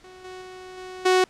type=tone with level steps; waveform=sawtooth; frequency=370 Hz; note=F#4; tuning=in tune; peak=-40 / -33 / -35 / -32 / -12 dBFS; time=0.04-1.24 s; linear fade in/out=2 ms; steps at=0.24 / 0.41 / 0.77 / 1.05 s; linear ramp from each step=10 ms; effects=pink hiss -55 dBFS RMS until 1.29 s + low-pass 7000 Hz 12 dB/octave